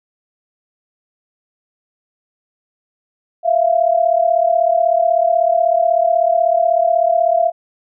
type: tone pair together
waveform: sine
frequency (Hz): 659.3 / 695.5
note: E5 / F5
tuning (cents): 0 / -7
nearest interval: minor second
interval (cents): 93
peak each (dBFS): -14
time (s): 3.43-7.52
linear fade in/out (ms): 50
effects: none